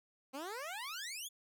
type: exponential sweep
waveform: 15% pulse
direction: up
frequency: 255.3 to 3520 Hz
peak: -35 dBFS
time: 0.33-1.29 s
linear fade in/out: 20 ms
effects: none